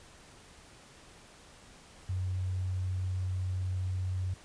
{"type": "tone", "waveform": "sine", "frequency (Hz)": 92.6, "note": "F#2", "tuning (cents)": 2, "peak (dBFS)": -30, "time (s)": [2.09, 4.34], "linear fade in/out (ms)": 5, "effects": ["pink hiss -55 dBFS RMS until 4.44 s", "resampled to 22050 Hz"]}